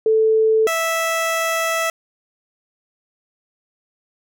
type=tone pair in turn; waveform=sine / 15% pulse; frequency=440 / 656.8 Hz; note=A4 / E5; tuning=0 / -6 cents; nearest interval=perfect fifth; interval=694 cents; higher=second; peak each=-12 dBFS; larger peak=neither; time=0.06-0.67 / 0.67-1.9 s; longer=second; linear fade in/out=2 ms; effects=none